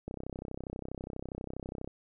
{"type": "click train", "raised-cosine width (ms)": 2, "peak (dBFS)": -25, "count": 59, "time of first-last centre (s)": [0.08, 1.876], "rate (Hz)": 32.3, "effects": []}